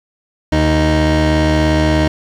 25% pulse tone pair together, 76.8 / 311.3 Hz, D#2 / D#4, -22 / +1 cents, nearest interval 2 octaves, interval 2423 cents, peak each -10 dBFS, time 0.52-2.08 s, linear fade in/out 5 ms, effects low-pass 5000 Hz 12 dB/octave + 7-bit

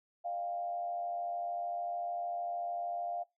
sine tone with frequency modulation, 698.5 Hz, F5, in tune, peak -34 dBFS, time 0.24-3.24 s, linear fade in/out 20 ms, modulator 93.3 Hz, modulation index 0.5, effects noise-tail reverb RT60 0.2 s tail -21 dB re dry

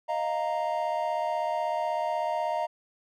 triangle chord, Eb suspended second, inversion none, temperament equal with one note detuned, 622.3 / 698.5 / 929.1 Hz, Eb5 / F5 / Bb5, 0 / 0 / -6 cents, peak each -29 dBFS, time 0.08-2.67 s, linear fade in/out 20 ms, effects none

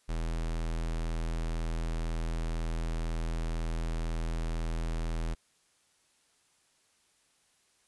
square tone, 41 Hz, E1, 9 cents flat, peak -31 dBFS, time 0.08-5.35 s, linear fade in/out 20 ms, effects white hiss -69 dBFS RMS until 7.87 s + resampled to 24000 Hz

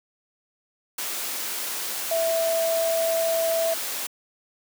sine tone in noise, 659.3 Hz, E5, in tune, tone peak -21 dBFS, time 2.11-3.74 s, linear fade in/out 5 ms, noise white, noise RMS -30 dBFS, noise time 0.98-4.07 s, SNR +6 dB, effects high-pass 300 Hz 12 dB/octave

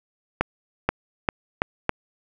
accelerating click train, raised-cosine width 0.5 ms, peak -4 dBFS, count 5, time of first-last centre 0.41-1.894 s, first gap 480 ms, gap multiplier 0.83, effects none

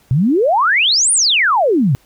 sine exponential two-way sweep, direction up then down, 118.5 to 9850 to 118.5 Hz, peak -10 dBFS, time 0.11-1.95 s, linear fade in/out 0 ms, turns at 1.12 s, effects pink hiss -53 dBFS RMS until 2.05 s

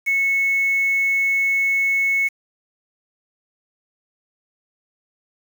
sine tone with quantisation, 2200 Hz, C#7, 14 cents flat, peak -16 dBFS, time 0.06-2.29 s, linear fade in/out 20 ms, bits 6, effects none

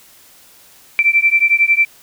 sine beating tone pair, 2335 / 2346 Hz, D7 / D7, -11 / -2 cents, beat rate 11 Hz, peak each -13 dBFS, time 0.99-1.85 s, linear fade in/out 0 ms, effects white hiss -46 dBFS RMS until 2.02 s

